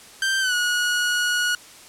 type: tone with pitch glide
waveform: sawtooth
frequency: 1568 to 1454.6 Hz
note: G6 to F#6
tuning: 0 to -30 cents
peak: -16 dBFS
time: 0.22-1.55 s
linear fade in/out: 2 ms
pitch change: -130 cents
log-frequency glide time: 0.4-0.54 s
effects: white hiss -45 dBFS RMS until 1.88 s + low-pass 10000 Hz 12 dB/octave